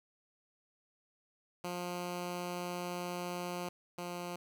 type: tone pair in turn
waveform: 10% pulse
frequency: 177.1 / 175.88 Hz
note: F3 / F3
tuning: +24 / +13 cents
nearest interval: unison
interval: 11 cents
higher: first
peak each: -29 / -31 dBFS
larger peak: first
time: 1.64-3.69 / 3.98-4.36 s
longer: first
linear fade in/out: 5 ms
effects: none